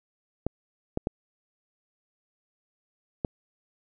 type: clicks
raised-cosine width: 2 ms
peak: -13 dBFS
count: 4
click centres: 0.466 / 0.974 / 1.071 / 3.248 s
effects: none